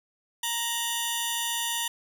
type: tone cluster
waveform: 15% pulse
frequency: 933 / 2992 / 3527 Hz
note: A#5 / F#7 / A7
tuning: +1 / +19 / +3 cents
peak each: -25 dBFS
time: 0.43-1.88 s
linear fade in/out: 5 ms
effects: none